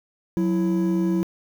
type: tone pair together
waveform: triangle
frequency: 183.81 / 331.7 Hz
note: F#3 / E4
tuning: -11 / +11 cents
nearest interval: minor seventh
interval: 1022 cents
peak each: -19 / -20 dBFS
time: 0.37-1.23 s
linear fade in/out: 0 ms
effects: tanh soft clip ceiling -10 dBFS + 8-bit